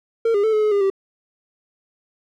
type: tone with pitch steps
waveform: triangle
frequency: 457 / 405.3 / 439.9 / 428.2 / 425.6 / 403.7 / 389 Hz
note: A#4 / G#4 / A4 / A4 / G#4 / G#4 / G4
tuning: -34 / -42 / 0 / -47 / +42 / -49 / -13 cents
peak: -13 dBFS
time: 0.25-0.901 s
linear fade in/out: 5 ms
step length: 93 ms
effects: none